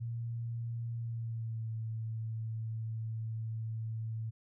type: tone with pitch glide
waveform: sine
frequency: 116.54 to 111.73 Hz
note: A#2 to A2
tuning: 0 to +27 cents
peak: -35 dBFS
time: 0-4.31 s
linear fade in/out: 20 ms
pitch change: -73 cents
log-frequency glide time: 0.95-1.69 s
effects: none